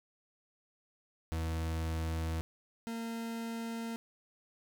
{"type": "tone pair in turn", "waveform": "40% pulse", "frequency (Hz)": [81, 229.1], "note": ["E2", "A#3"], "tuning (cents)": [-30, -30], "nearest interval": "octave + tritone", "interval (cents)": 1800, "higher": "second", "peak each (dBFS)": [-32, -36], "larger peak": "first", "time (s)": [[1.32, 2.41], [2.87, 3.96]], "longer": "neither", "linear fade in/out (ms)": 0, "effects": []}